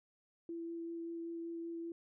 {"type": "tone with vibrato", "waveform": "sine", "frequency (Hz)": 334.9, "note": "E4", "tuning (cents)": 27, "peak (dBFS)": -40, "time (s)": [0.49, 1.92], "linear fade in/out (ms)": 2, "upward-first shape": "sine", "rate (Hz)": 5.2, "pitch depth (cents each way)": 9, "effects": []}